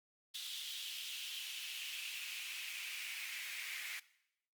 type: noise with high-pass filter sweep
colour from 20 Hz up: pink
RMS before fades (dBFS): -45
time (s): 0.34-4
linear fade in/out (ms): 10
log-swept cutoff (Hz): 3400 to 2100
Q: 4.1
effects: noise-tail reverb RT60 0.8 s tail -19 dB re dry + Opus 48 kbps